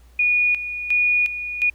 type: tone with tremolo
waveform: sine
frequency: 2453 Hz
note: D#7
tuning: 25 cents flat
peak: -15 dBFS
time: 0.19-1.7 s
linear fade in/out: 5 ms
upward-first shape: square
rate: 1.4 Hz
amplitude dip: 70%
effects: added 60 Hz sine -47 dBFS peak until 1.74 s + pink hiss -59 dBFS RMS until 1.74 s